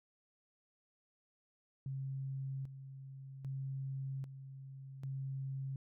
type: tone with tremolo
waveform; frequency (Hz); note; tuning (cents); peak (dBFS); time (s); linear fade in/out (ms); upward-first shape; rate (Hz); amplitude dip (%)
sine; 134.9; C#3; -47; -38; 1.86-5.76; 2; square; 0.63; 65
effects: none